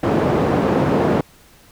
white band-pass noise, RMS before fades -17 dBFS, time 0.03-1.21 s, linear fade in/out 5 ms, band 110 to 510 Hz, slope 12 dB/octave, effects pink hiss -49 dBFS RMS until 1.71 s

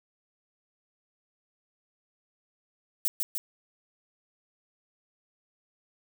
violet noise with echo, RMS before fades -26 dBFS, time 3.05-3.08 s, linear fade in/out 0 ms, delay 150 ms, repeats 2, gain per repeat -3 dB, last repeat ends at 3.38 s, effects none

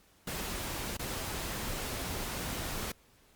pink noise with dropouts, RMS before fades -37 dBFS, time 0.27-2.92 s, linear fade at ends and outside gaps 5 ms, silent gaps 0.97-0.993 s, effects pink hiss -64 dBFS RMS until 3.35 s + Opus 48 kbps

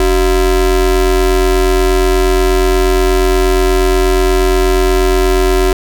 square ring-modulated tone, 164.81 Hz, E3, in tune, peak -6 dBFS, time 0-5.73 s, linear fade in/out 2 ms, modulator 209 Hz, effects none

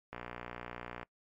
click train, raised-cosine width 0.5 ms, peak -26 dBFS, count 55, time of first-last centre 0.13-1.03 s, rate 60 Hz, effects noise-tail reverb RT60 0.1 s tail -23 dB re dry + MP3 64 kbps

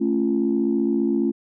sine chord, A augmented, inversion none, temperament just, 220 / 275 / 343.8 Hz, A3 / C#4 / E#4, 0 / -14 / -27 cents, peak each -22 dBFS, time 0-1.32 s, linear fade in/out 20 ms, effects tanh soft clip ceiling -10 dBFS

